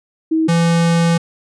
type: tone pair in turn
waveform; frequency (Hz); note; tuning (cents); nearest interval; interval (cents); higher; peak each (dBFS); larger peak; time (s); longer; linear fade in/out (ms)
sine / square; 320 / 168.25; D#4 / E3; +49 / +36; major seventh; 1113; first; -12; neither; 0.31-0.48 / 0.48-1.18; second; 10
effects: resampled to 22050 Hz